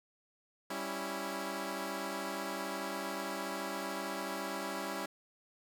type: chord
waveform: 10% pulse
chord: C# diminished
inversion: second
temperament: equal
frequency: 196 / 277.2 / 329.6 Hz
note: G3 / C#4 / E4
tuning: 0 / 0 / 0 cents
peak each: -33 dBFS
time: 0.7-5.06 s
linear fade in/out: 5 ms
effects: none